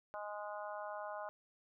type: harmonic tone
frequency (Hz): 207.7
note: G#3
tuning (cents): 0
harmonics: 3 / 4 / 5 / 6 / 7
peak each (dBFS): -45 / -47 / -49 / -51 / -52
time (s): 0.14-1.29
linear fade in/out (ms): 0
effects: none